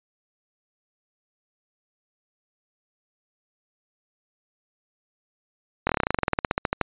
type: slowing click train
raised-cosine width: 0.5 ms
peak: -6 dBFS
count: 21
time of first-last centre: 5.87-6.813 s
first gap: 23 ms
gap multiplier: 1.07
effects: resampled to 8000 Hz